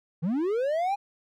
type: linear sweep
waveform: triangle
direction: up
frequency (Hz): 146.83 to 826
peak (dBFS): -22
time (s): 0.22-0.96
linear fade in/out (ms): 20
effects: none